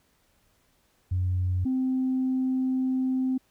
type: tone pair in turn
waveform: sine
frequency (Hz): 91.2 / 259.4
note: F#2 / C4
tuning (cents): -24 / -15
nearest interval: octave + tritone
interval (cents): 1809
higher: second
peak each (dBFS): -22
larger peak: neither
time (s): 1.11-1.65 / 1.65-3.38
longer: second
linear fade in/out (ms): 10
effects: tanh soft clip ceiling -19 dBFS + pink hiss -67 dBFS RMS until 3.5 s